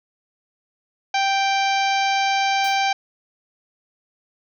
harmonic tone, 784 Hz, G5, in tune, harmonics 1 / 2 / 3 / 4 / 5 / 6 / 7 / 8, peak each -19 / -28 / -25 / -30 / -32 / -33 / -35 / -36 dBFS, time 1.14-2.93 s, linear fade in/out 5 ms
white noise with exponential decay, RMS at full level -35 dBFS, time 2.64-2.86 s, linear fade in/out 5 ms, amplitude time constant 46 ms
effects none

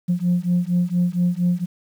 sine beating tone pair, 174.7 / 179 Hz, F3 / F3, +1 / +43 cents, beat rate 4.3 Hz, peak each -19 dBFS, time 0.08-1.66 s, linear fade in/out 20 ms, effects tanh soft clip ceiling -12 dBFS + 8-bit

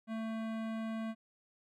sine tone with hard clipping, 222.9 Hz, A3, 23 cents sharp, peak -38 dBFS, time 0.07-1.15 s, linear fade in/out 50 ms, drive 18 dB, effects none

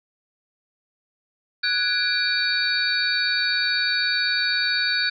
sine tone cluster, 1480 / 1662 / 2379 / 3801 / 4504 Hz, F#6 / G#6 / D7 / A#7 / C#8, 0 / +1 / +22 / +33 / +27 cents, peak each -25 / -28 / -30 / -29 / -23 dBFS, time 1.63-5.1 s, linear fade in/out 10 ms, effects none

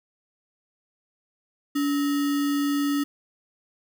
sine tone with sample-and-hold, 285.9 Hz, D4, 46 cents flat, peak -21 dBFS, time 1.75-3.04 s, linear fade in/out 10 ms, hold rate 1575 Hz, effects none

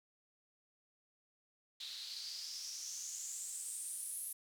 white noise with band-pass filter sweep, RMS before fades -45 dBFS, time 1.8-4.33 s, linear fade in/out 5 ms, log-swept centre 3800 to 11000 Hz, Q 6, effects none

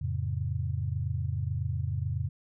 sine chord, F augmented, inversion none, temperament just, 87.31 / 109.13 / 136.42 Hz, F2 / A2 / C#3, 0 / -14 / -27 cents, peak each -32 / -33 / -33 dBFS, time 0.01-2.29 s, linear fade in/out 10 ms, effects none

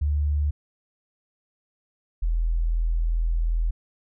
sine tone pair in turn, 73.42 / 41.31 Hz, D2 / E1, 0 / +4 cents, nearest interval minor seventh, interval 996 cents, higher first, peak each -20 dBFS, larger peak neither, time 0.01-0.51 / 2.22-3.71 s, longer second, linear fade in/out 10 ms, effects none

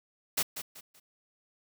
white noise with echo, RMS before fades -28 dBFS, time 0.37-0.43 s, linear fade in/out 10 ms, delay 190 ms, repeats 3, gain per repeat -10 dB, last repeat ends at 1 s, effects none

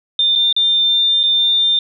sine tone with dropouts, 3599 Hz, A7, 38 cents sharp, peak -11 dBFS, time 0.19-1.79 s, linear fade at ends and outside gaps 2 ms, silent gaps 0.354-0.358 / 0.527-0.564 / 1.232-1.236 s, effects none

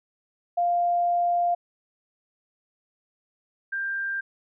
sine tone pair in turn, 698.5 / 1587.7 Hz, F5 / G6, 0 / +22 cents, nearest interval octave + major second, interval 1422 cents, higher second, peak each -20 / -26 dBFS, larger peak first, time 0.57-1.55 / 3.72-4.21 s, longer first, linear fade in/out 10 ms, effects none

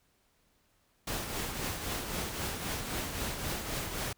pink noise with tremolo, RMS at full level -34 dBFS, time 1.07-4.13 s, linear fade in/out 5 ms, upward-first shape triangle, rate 3.8 Hz, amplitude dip 50%, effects pink hiss -71 dBFS RMS until 4.17 s

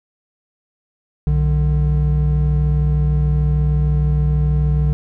triangle tone pair together, 62.77 / 149.3 Hz, B1 / D3, +29 / +29 cents, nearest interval octave + minor third, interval 1500 cents, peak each -14 dBFS, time 1.27-4.93 s, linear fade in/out 0 ms, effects none

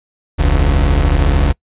35% pulse tone pair together, 41.87 / 70.3 Hz, E1 / C#2, +28 / +25 cents, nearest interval major sixth, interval 897 cents, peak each -11 dBFS, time 0.38-1.53 s, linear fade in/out 20 ms, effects noise-tail reverb RT60 0.1 s tail -25 dB re dry + resampled to 8000 Hz

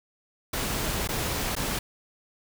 pink noise with dropouts, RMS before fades -29 dBFS, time 0.53-1.79 s, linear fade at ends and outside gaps 5 ms, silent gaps 1.076-1.088 / 1.553-1.564 s, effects none

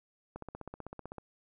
click train, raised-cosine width 1 ms, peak -28 dBFS, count 14, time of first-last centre 0.36-1.183 s, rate 15.8 Hz, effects none

